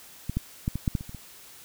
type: clicks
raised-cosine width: 5 ms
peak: -17 / -13 / -13 / -17 / -11 / -13 / -25 / -28 / -26 dBFS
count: 9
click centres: 0.296 / 0.37 / 0.679 / 0.756 / 0.878 / 0.952 / 1.009 / 1.094 / 1.147 s
effects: white hiss -49 dBFS RMS until 1.64 s